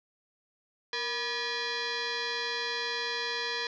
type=tone with frequency modulation; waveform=sine; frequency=1194 Hz; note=D6; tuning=28 cents sharp; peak=-30 dBFS; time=0.93-3.67 s; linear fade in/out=2 ms; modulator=725 Hz; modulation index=5.2; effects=none